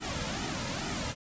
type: noise with flanger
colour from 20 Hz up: pink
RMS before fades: -34 dBFS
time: 0-1.15 s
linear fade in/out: 50 ms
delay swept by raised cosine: 1.8 to 2.71 ms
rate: 2.3 Hz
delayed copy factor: -0.7
effects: resampled to 16000 Hz